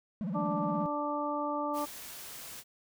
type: tone with vibrato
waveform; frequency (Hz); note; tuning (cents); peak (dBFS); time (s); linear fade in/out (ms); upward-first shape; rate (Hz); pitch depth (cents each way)
triangle; 191.2; G3; -43; -30; 0.21-0.86; 0; sine; 17; 270
type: harmonic tone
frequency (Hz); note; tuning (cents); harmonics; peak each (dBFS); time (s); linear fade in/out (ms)
293.7; D4; 0; 1 / 2 / 3 / 4; -36 / -36 / -36 / -36; 0.34-1.86; 20
type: noise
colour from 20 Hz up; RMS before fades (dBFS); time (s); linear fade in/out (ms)
white; -45; 1.73-2.64; 50
effects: none